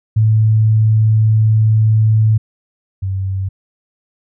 sine tone pair in turn, 109.4 / 95.94 Hz, A2 / G2, -9 / -37 cents, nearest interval major second, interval 228 cents, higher first, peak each -8 / -16 dBFS, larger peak first, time 0.16-2.38 / 3.02-3.49 s, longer first, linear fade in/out 10 ms, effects none

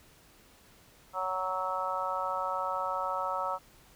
harmonic tone, 186.2 Hz, F#3, 11 cents sharp, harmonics 3 / 4 / 5 / 6 / 7, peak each -37 / -38 / -35 / -39 / -34 dBFS, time 1.13-3.59 s, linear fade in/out 50 ms, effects pink hiss -59 dBFS RMS until 3.95 s

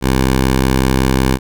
10% pulse tone, 65.41 Hz, C2, in tune, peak -3 dBFS, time 0.01-1.39 s, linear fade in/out 50 ms, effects none

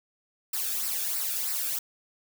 blue noise with flanger, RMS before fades -30 dBFS, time 0.53-1.79 s, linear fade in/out 5 ms, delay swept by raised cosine 0.3 to 1.02 ms, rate 3.1 Hz, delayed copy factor -0.65, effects none

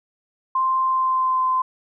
sine tone with pitch glide, 1046.5 to 1032.7 Hz, C6 to C6, 0 to -23 cents, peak -17 dBFS, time 0.55-1.62 s, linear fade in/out 5 ms, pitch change -23 cents, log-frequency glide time 0.84-1.44 s, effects none

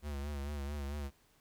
square tone with vibrato, 71.6 Hz, D2, 43 cents flat, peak -38 dBFS, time 0.02-1.11 s, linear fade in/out 50 ms, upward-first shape sine, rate 4.5 Hz, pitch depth 61 cents each way, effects pink hiss -69 dBFS RMS until 1.4 s

